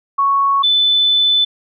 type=tone pair in turn; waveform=sine; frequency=1108.7 / 3508 Hz; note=C#6 / A7; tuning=0 / -6 cents; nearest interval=octave + minor sixth; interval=1994 cents; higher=second; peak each=-11 / -10 dBFS; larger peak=second; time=0.18-0.63 / 0.63-1.45 s; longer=second; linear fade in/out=10 ms; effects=none